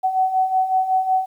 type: beating tone pair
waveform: sine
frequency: 749 / 754.4 Hz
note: F#5 / F#5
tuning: +21 / +33 cents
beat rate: 5.4 Hz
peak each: -23 / -17 dBFS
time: 0.03-1.26 s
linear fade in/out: 20 ms
effects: 9-bit